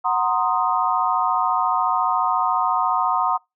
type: chord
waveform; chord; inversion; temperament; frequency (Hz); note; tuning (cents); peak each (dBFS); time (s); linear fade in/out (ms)
sine; C half-diminished seventh; second; equal; 740 / 932.3 / 1046.5 / 1244.5; Gb5 / Bb5 / C6 / Eb6; 0 / 0 / 0 / 0; -23; 0.04-3.38; 20
effects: noise-tail reverb RT60 0.2 s tail -26 dB re dry